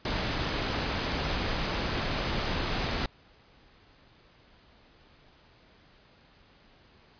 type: noise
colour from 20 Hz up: pink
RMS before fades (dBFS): -30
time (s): 0.05-3.06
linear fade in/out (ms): 2
effects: pink hiss -59 dBFS RMS until 7.19 s + resampled to 11025 Hz